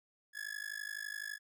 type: tone with amplitude modulation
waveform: 45% pulse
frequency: 1700 Hz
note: G#6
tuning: 40 cents sharp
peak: -36 dBFS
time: 0.33-1.39 s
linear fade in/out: 50 ms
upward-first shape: sine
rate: 51.9 Hz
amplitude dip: 100%
effects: none